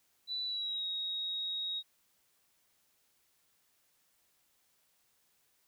sine tone with pitch glide, 3971 to 3779 Hz, B7 to A#7, +9 to +23 cents, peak -34 dBFS, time 0.27-1.83 s, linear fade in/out 50 ms, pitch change -86 cents, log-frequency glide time 0.45-0.85 s, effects white hiss -73 dBFS RMS until 5.67 s

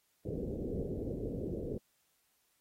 white low-pass noise, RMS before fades -38 dBFS, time 0.25-1.78 s, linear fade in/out 5 ms, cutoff 500 Hz, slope 48 dB/octave, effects white hiss -75 dBFS RMS until 2.6 s + AAC 48 kbps

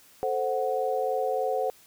sine chord, F# diminished, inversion first, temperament equal, 440 / 523.3 / 740 Hz, A4 / C5 / F#5, 0 / 0 / 0 cents, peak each -30 / -28 / -29 dBFS, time 0.23-1.7 s, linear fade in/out 0 ms, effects white hiss -56 dBFS RMS until 1.86 s

